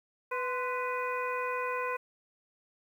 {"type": "harmonic tone with a mistuned harmonic", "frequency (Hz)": 496.1, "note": "B4", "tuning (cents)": 8, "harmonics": [1, 2, 3, 4, 5], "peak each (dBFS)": [-35, -34, -39, -42, -40], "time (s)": [0.31, 1.97], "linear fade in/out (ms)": 10, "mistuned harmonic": 2, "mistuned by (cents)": 64, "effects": ["10-bit"]}